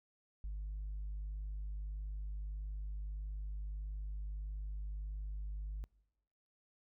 sine tone, 50.8 Hz, G#1, 38 cents flat, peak -37 dBFS, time 0.44-5.84 s, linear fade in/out 0 ms, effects noise-tail reverb RT60 1.0 s tail -26 dB re dry + tanh soft clip ceiling -37 dBFS

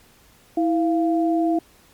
sine tone pair together, 326.6 / 692.7 Hz, E4 / F5, -16 / -14 cents, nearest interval octave + minor second, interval 1302 cents, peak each -18 / -23 dBFS, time 0.57-1.59 s, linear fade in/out 5 ms, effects pink hiss -54 dBFS RMS until 1.93 s + MP3 96 kbps

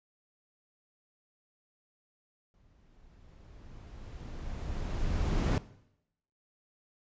brown noise with exponential growth, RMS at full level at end -25 dBFS, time 2.54-5.58 s, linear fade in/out 1 ms, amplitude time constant 660 ms, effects noise-tail reverb RT60 0.8 s tail -18 dB re dry + resampled to 16000 Hz

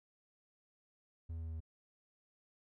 triangle tone with pitch steps, 82.41 / 81.84 / 81.28 / 80.71 / 80.16 Hz, E2 / E2 / E2 / E2 / E2, 0 / -12 / -24 / -36 / -48 cents, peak -38 dBFS, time 1.29-1.605 s, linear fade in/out 10 ms, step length 63 ms, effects none

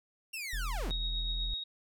sawtooth linear sweep, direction down, 2794 to 55 Hz, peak -34 dBFS, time 0.33-0.92 s, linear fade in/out 10 ms
triangle tone, 41.63 Hz, E1, 18 cents sharp, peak -31 dBFS, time 0.53-1.54 s, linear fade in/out 0 ms
sine tone with tremolo, 3766 Hz, A#7, 17 cents sharp, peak -33 dBFS, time 0.9-1.64 s, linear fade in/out 10 ms, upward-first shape triangle, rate 8.1 Hz, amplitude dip 40%
effects none

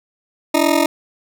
20% pulse ring-modulated tone, 309.3 Hz, D#4, 10 cents flat, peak -5 dBFS, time 0.54-0.86 s, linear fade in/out 2 ms, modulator 21.6 Hz, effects none

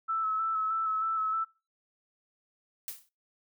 sine tone with vibrato, 1308 Hz, E6, 14 cents flat, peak -27 dBFS, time 0.08-1.45 s, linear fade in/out 20 ms, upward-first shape square, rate 3.2 Hz, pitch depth 19 cents each way
blue noise with exponential decay, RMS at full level -35 dBFS, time 2.88-3.09 s, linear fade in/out 0 ms, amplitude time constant 45 ms
effects noise-tail reverb RT60 0.3 s tail -24 dB re dry

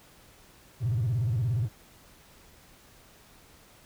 triangle tone with vibrato, 116.54 Hz, A#2, in tune, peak -21 dBFS, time 0.8-1.69 s, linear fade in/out 50 ms, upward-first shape square, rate 17 Hz, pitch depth 190 cents each way, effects tanh soft clip ceiling -21 dBFS + pink hiss -56 dBFS RMS until 3.85 s

